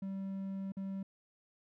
triangle tone with dropouts, 193.7 Hz, G3, 20 cents flat, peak -35 dBFS, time 0.02-1.03 s, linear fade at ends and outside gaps 5 ms, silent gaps 0.721-0.768 s, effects none

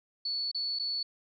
sine tone with dropouts, 4435 Hz, C#8, in tune, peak -30 dBFS, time 0.25-1.03 s, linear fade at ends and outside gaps 5 ms, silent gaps 0.515-0.546 / 0.789-0.795 s, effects none

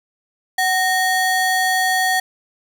square ring-modulated tone, 1300 Hz, E6, 24 cents flat, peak -13 dBFS, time 0.58-2.2 s, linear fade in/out 5 ms, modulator 552 Hz, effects none

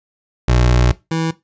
25% pulse tone pair in turn, 61 / 162.85 Hz, B1 / E3, -21 / -21 cents, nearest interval octave + perfect fourth, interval 1700 cents, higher second, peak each -7 / -13 dBFS, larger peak first, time 0.48-0.92 / 1.11-1.31 s, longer first, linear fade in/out 5 ms, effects noise-tail reverb RT60 0.2 s tail -17 dB re dry + resampled to 16000 Hz

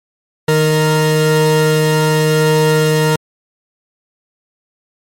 40% pulse tone pair together, 155.2 / 464.7 Hz, D#3 / A#4, -4 / -5 cents, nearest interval octave + perfect fifth, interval 1899 cents, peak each -12 dBFS, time 0.48-3.16 s, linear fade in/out 5 ms, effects MP3 64 kbps

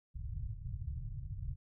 white low-pass noise, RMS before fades -41 dBFS, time 0.14-1.56 s, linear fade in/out 20 ms, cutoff 130 Hz, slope 48 dB/octave, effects none

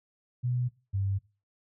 sine tone pair in turn, 123.8 / 98 Hz, B2 / G2, +5 / 0 cents, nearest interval major third, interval 405 cents, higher first, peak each -26 / -26 dBFS, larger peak neither, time 0.43-0.69 / 0.93-1.19 s, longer neither, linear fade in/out 20 ms, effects noise-tail reverb RT60 0.3 s tail -19 dB re dry

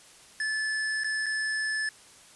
square tone with dropouts, 1737 Hz, A6, 23 cents flat, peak -28 dBFS, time 0.4-1.89 s, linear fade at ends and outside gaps 2 ms, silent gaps 1.036-1.044 / 1.26-1.264 s, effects white hiss -53 dBFS RMS until 2.35 s + resampled to 24000 Hz

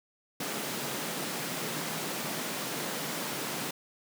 pink high-pass noise, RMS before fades -35 dBFS, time 0.4-3.71 s, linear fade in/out 5 ms, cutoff 140 Hz, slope 48 dB/octave, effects none

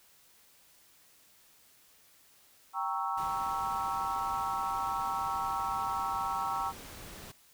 sine chord, G diminished seventh, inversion none, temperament equal, 784 / 932.3 / 1108.7 / 1318.5 Hz, G5 / Bb5 / Db6 / Fb6, 0 / 0 / 0 / 0 cents, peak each -36 dBFS, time 2.73-6.73 s, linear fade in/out 50 ms
pink noise, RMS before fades -47 dBFS, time 3.17-7.32 s, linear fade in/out 10 ms
effects white hiss -62 dBFS RMS until 7.53 s

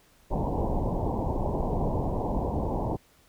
pink low-pass noise, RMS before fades -28 dBFS, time 0.3-2.97 s, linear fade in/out 20 ms, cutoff 1000 Hz, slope 96 dB/octave, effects pink hiss -61 dBFS RMS until 3.28 s

